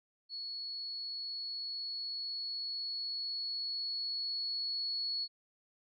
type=tone with level ramp; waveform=sine; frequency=4378 Hz; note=C#8; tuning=22 cents flat; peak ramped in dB=-39 to -33 dBFS; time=0.29-5.28 s; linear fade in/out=50 ms; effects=none